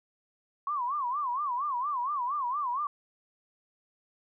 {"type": "tone with vibrato", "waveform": "sine", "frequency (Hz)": 1073, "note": "C6", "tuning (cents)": 43, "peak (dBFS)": -28, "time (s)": [0.67, 2.87], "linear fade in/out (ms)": 2, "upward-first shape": "sine", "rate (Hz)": 4.3, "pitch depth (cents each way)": 200, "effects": []}